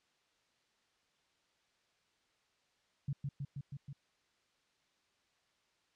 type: tone with echo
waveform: sine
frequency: 140 Hz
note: C#3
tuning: 18 cents sharp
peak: -33 dBFS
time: 3.08-3.13 s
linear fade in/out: 5 ms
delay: 160 ms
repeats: 5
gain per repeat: -2 dB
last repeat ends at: 3.93 s
effects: white hiss -75 dBFS RMS until 5.95 s + low-pass 5000 Hz 12 dB/octave